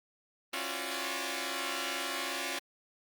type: tone cluster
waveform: 5% pulse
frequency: 272.4 / 340.3 / 362.6 / 580 Hz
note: C#4 / F4 / F#4 / D5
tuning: -30 / -45 / -35 / -22 cents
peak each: -28 dBFS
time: 0.53-2.59 s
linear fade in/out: 5 ms
effects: Opus 32 kbps